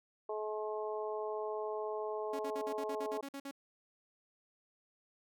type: harmonic tone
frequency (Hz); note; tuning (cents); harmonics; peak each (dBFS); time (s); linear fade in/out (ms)
213.9; A3; -49; 2 / 3 / 4 / 5; -38 / -42 / -44 / -46; 0.29-3.21; 5
type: tone bursts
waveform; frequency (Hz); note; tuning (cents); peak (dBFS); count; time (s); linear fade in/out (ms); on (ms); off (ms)
sawtooth; 277.2; C#4; 0; -38; 11; 2.33-3.512; 5; 62; 50
effects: none